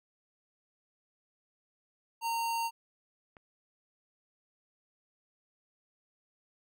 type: tone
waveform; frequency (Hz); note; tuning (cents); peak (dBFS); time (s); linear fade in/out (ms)
square; 921; A#5; -21; -31; 2.21-2.71; 50
type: click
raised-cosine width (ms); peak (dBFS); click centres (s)
0.5; -37; 3.368
effects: none